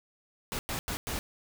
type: noise bursts at uneven times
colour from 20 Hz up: pink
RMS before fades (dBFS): -34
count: 4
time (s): 0.52-0.59 / 0.69-0.79 / 0.88-0.97 / 1.07-1.19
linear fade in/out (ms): 0
effects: none